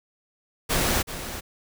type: noise with echo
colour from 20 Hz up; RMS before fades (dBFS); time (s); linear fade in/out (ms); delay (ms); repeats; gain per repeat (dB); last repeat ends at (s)
pink; -23; 0.69-1.03; 20; 380; 1; -11; 1.41
effects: none